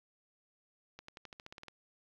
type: accelerating click train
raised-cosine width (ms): 0.2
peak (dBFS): -30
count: 11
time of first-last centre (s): 0.99-1.683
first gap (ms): 94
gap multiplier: 0.93
effects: low-pass 5000 Hz 12 dB/octave + 10-bit